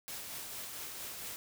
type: noise with tremolo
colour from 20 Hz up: white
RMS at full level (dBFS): -42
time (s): 0.08-1.36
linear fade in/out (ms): 0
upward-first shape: triangle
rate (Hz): 4.4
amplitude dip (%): 35
effects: none